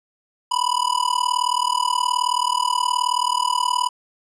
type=tone with amplitude modulation; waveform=square; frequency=987.8 Hz; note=B5; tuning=in tune; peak=-15 dBFS; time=0.51-3.89 s; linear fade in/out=10 ms; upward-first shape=sine; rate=38.8 Hz; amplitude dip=95%; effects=resampled to 24000 Hz